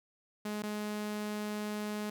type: tone with dropouts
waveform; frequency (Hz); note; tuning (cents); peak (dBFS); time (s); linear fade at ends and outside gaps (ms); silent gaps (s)
sawtooth; 210.1; G#3; +20; -31; 0.45-2.1; 5; 0.624-0.633
effects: none